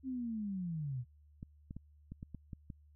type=linear sweep; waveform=sine; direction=down; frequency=269 to 116.54 Hz; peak=-36 dBFS; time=0.03-1.05 s; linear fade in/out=50 ms
type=clicks; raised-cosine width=5 ms; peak=-32 dBFS; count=8; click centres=1.429 / 1.709 / 1.766 / 2.12 / 2.229 / 2.347 / 2.532 / 2.702 s
effects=added 74 Hz sine -60 dBFS peak until 2.95 s